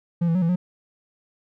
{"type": "tone with pitch steps", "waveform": "triangle", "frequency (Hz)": [171.1, 165.5, 185.1, 166.7, 180.3], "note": ["F3", "E3", "F#3", "E3", "F#3"], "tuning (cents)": [-35, 7, 1, 20, -45], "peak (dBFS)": -16, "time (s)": [0.21, 0.56], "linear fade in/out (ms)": 10, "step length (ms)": 70, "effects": []}